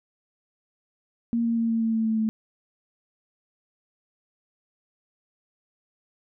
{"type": "tone with pitch steps", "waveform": "sine", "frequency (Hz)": [233.1, 231.1, 229.1, 227.1, 225.2, 223.2, 221.3, 219.4], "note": ["A#3", "A#3", "A#3", "A#3", "A3", "A3", "A3", "A3"], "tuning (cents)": [0, -15, -30, -45, 40, 25, 10, -5], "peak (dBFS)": -21, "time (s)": [1.33, 2.29], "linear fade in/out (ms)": 0, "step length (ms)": 120, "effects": []}